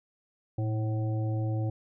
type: harmonic tone with a mistuned harmonic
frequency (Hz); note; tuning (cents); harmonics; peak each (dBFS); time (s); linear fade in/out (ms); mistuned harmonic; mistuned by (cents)
108.3; A2; -27; 1 / 3 / 5 / 7; -27 / -37 / -41 / -44; 0.58-1.7; 5; 1; +61
effects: none